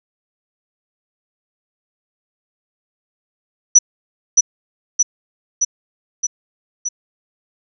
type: tone with echo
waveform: sine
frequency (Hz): 5920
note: F#8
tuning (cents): 0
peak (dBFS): -3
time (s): 3.75-3.79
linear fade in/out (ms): 10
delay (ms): 620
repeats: 5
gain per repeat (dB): -3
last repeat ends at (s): 6.89
effects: none